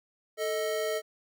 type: tone pair together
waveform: square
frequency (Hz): 440 / 627.6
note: A4 / D#5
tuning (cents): 0 / +15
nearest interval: tritone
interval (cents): 615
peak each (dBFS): -32 / -32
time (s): 0.37-1.02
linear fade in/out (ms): 50
effects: none